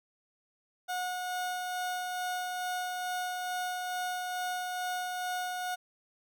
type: tone with tremolo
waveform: 30% pulse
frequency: 727 Hz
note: F#5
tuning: 31 cents flat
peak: -29 dBFS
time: 0.88-5.76 s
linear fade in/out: 20 ms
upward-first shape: sine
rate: 2.3 Hz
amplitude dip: 25%
effects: none